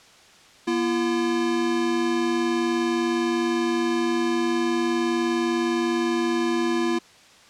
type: tone pair together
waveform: square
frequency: 240.4 / 340 Hz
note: B3 / F4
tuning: -46 / -46 cents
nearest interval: tritone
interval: 600 cents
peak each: -27 / -23 dBFS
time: 0.67-6.99 s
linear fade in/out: 10 ms
effects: white hiss -51 dBFS RMS until 7.49 s + low-pass 6000 Hz 12 dB/octave